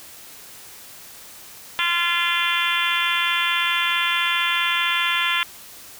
harmonic tone, 344.6 Hz, F4, 23 cents flat, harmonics 3 / 4 / 5 / 6 / 7 / 8 / 9 / 10, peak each -27 / -27 / -27 / -27 / -27 / -27 / -27 / -27 dBFS, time 1.79-5.43 s, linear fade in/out 0 ms, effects white hiss -42 dBFS RMS until 5.99 s

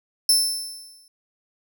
25% pulse tone with exponential decay, 5300 Hz, E8, 9 cents sharp, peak -8 dBFS, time 0.29-1.08 s, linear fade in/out 2 ms, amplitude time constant 170 ms, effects none

